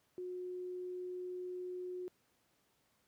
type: tone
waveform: sine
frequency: 362.7 Hz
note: F#4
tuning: 34 cents flat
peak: -40 dBFS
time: 0.18-2.08 s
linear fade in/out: 0 ms
effects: pink hiss -75 dBFS RMS until 3.07 s + high-pass 100 Hz 12 dB/octave